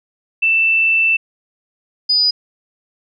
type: tone pair in turn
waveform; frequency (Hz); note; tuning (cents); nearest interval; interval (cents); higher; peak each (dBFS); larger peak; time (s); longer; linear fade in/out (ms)
sine; 2661 / 4951; E7 / D#8; +16 / -9; major seventh; 1075; second; -11; neither; 0.42-1.17 / 2.09-2.31; first; 10
effects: none